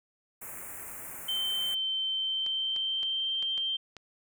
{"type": "band-stop noise", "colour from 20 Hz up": "white", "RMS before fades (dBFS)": -42, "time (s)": [0.41, 1.75], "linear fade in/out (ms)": 10, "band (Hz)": [2400, 7300], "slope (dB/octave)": 48}
{"type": "tone with pitch glide", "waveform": "sine", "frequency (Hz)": [3100, 3147], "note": ["G7", "G7"], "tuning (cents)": [-20, 6], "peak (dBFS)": -28, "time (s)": [1.28, 3.77], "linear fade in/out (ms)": 10, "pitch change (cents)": 26, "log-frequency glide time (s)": [2.1, 3.48]}
{"type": "clicks", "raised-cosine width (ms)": 0.2, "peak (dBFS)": -27, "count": 6, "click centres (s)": [2.464, 2.763, 3.031, 3.426, 3.578, 3.967]}
{"effects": []}